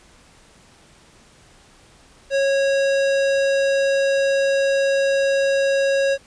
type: tone with hard clipping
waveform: sine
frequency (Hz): 549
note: C#5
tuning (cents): -17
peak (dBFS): -18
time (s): 2.3-6.18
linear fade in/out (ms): 50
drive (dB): 17
effects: pink hiss -51 dBFS RMS until 6.26 s + resampled to 22050 Hz